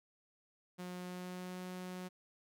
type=tone with pitch glide; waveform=sawtooth; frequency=180 to 182.62 Hz; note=F#3 to F#3; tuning=-47 to -22 cents; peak=-39 dBFS; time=0.78-2.09 s; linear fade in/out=20 ms; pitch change=+25 cents; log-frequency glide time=0.98-1.6 s; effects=none